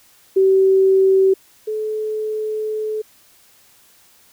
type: tone pair in turn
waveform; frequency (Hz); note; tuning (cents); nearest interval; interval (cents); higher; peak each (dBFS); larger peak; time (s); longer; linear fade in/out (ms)
sine; 383.4 / 431.3; G4 / A4; -38 / -35; major second; 203; second; -10 / -20; first; 0.36-1.34 / 1.67-3.02; second; 10
effects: white hiss -52 dBFS RMS until 4.32 s